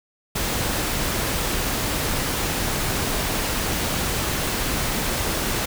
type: noise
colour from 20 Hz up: pink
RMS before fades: -24 dBFS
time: 0.35-5.66 s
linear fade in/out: 10 ms
effects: none